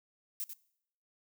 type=noise with echo; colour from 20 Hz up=violet; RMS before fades=-37 dBFS; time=0.4-0.44 s; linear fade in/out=0 ms; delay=93 ms; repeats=1; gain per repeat=-7 dB; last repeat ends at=0.533 s; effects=noise-tail reverb RT60 0.7 s tail -21 dB re dry